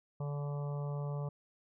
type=harmonic tone; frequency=144.3 Hz; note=D3; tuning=30 cents flat; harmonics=1 / 3 / 4 / 5 / 6 / 7 / 8; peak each=-35 / -47 / -47 / -54 / -53 / -55 / -54 dBFS; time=0.2-1.29 s; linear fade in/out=5 ms; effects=none